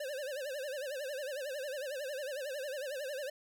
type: tone with vibrato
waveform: square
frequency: 554.4 Hz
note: C#5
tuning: in tune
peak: -38 dBFS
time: 0-3.3 s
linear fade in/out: 5 ms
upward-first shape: sine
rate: 11 Hz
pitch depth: 150 cents each way
effects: none